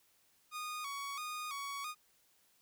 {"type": "tone with vibrato", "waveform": "sawtooth", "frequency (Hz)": 1174.7, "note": "D6", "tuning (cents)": 0, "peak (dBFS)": -36, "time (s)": [0.51, 1.95], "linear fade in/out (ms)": 50, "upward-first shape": "square", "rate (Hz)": 1.5, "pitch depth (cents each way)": 81, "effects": ["white hiss -71 dBFS RMS until 2.61 s"]}